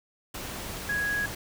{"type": "tone in noise", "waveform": "sine", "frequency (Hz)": 1661.2, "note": "G#6", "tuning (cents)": 0, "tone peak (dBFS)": -26, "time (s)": [0.89, 1.26], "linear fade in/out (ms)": 5, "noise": "pink", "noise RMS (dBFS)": -37, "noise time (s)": [0.34, 1.35], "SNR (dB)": 8, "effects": []}